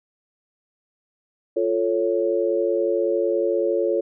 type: chord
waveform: sine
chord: F augmented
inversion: none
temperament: equal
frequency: 349.2 / 440 / 554.4 Hz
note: F4 / A4 / C#5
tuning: 0 / 0 / 0 cents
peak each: -23 dBFS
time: 1.56-4.01 s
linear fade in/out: 10 ms
effects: none